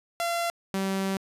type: tone pair in turn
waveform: sawtooth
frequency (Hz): 684 / 193.11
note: F5 / G3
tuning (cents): -36 / -26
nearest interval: octave + minor seventh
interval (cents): 2190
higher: first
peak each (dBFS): -22 / -22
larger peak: neither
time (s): 0.2-0.5 / 0.74-1.17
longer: second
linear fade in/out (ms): 0
effects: resampled to 32000 Hz

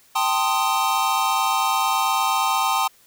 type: chord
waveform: square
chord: A half-diminished seventh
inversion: third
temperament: equal with one note detuned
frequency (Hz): 784 / 892.8 / 1046.5 / 1244.5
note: G5 / A5 / C6 / Eb6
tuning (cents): 0 / +25 / 0 / 0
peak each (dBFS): -25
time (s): 0.15-2.88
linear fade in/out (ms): 10
effects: white hiss -55 dBFS RMS until 3.06 s

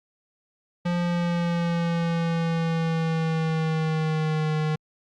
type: tone with pitch glide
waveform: square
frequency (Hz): 174.61 to 154.66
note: F3 to D#3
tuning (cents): 0 to -10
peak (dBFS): -23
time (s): 0.85-4.76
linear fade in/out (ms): 10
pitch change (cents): -210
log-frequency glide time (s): 0.96-4.55
effects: low-pass 4000 Hz 12 dB/octave + Opus 48 kbps

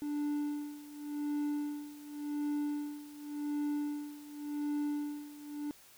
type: tone with tremolo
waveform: triangle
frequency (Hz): 293.7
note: D4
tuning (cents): 0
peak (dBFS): -29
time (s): 0.02-5.71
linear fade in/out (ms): 0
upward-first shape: sine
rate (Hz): 0.89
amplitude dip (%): 85
effects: white hiss -59 dBFS RMS until 5.97 s

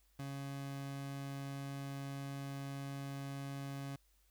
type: tone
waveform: 30% pulse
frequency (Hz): 138.59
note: C#3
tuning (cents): 0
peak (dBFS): -39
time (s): 0.19-3.96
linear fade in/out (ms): 5
effects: added 50 Hz sine -70 dBFS peak until 4.3 s + white hiss -75 dBFS RMS until 4.3 s

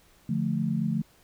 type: chord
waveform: sine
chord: D minor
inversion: none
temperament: equal with one note detuned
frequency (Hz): 146.41 / 174.61 / 220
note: D3 / F3 / A3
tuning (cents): -5 / 0 / 0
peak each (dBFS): -30 / -29 / -28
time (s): 0.29-1.02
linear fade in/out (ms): 5
effects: pink hiss -60 dBFS RMS until 1.23 s

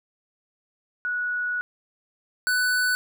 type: tone pair in turn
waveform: sine / square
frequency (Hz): 1466 / 1492.5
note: F#6 / F#6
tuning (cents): -16 / +15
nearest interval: unison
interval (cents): 31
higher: second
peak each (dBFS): -24 / -21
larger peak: second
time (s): 1.05-1.61 / 2.47-2.95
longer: first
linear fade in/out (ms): 0
effects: none

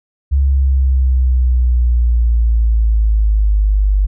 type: exponential sweep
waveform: sine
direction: down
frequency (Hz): 69.3 to 49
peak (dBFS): -9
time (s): 0.31-4.07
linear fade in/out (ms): 20
effects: none

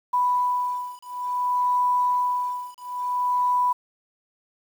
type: beating tone pair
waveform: sine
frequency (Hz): 989 / 989.57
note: B5 / B5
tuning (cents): +2 / +3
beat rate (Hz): 0.57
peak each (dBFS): -24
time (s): 0.13-3.73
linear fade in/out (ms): 10
effects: 8-bit

